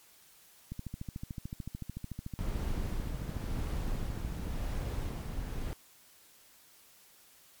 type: click train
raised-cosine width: 5 ms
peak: -26 dBFS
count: 52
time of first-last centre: 0.72-4.47 s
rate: 13.6 Hz
type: noise with tremolo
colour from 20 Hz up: brown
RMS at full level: -34 dBFS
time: 2.39-5.73 s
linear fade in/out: 0 ms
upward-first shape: sine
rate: 0.93 Hz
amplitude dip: 35%
effects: white hiss -60 dBFS RMS until 7.6 s + MP3 96 kbps